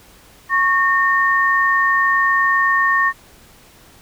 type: tone pair together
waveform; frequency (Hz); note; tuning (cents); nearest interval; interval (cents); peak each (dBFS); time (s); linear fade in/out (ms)
sine; 1103 / 1830.5; C#6 / A#6; -9 / -32; major sixth; 877; -16 / -15; 0.49-3.13; 50
effects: pink hiss -47 dBFS RMS until 4.01 s